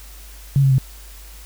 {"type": "tone with pitch steps", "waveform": "sine", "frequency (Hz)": [138.59, 135.11, 131.72], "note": ["C#3", "C#3", "C3"], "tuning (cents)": [0, -44, 12], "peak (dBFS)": -11, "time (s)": [0.56, 0.782], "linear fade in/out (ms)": 0, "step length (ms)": 74, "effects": ["added 50 Hz sine -38 dBFS peak until 1.45 s", "white hiss -44 dBFS RMS until 1.45 s"]}